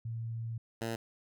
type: tone pair in turn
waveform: sine / 10% pulse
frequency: 114.3 / 114.3 Hz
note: A#2 / A#2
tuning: -34 / -34 cents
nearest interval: unison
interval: 0 cents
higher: neither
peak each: -35 / -26 dBFS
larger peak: second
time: 0.05-0.58 / 0.81-0.96 s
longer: first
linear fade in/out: 5 ms
effects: none